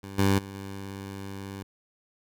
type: tone with level steps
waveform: 15% pulse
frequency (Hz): 98.1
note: G2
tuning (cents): +2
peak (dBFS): -32 / -14 / -32 / -30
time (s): 0.03-1.63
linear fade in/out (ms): 5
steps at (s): 0.18 / 0.38 / 0.54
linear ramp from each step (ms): 10
effects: none